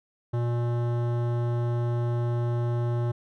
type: tone with hard clipping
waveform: sine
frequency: 119.4 Hz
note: A#2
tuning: 42 cents sharp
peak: -26 dBFS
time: 0.33-3.12 s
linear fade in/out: 10 ms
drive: 16 dB
effects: none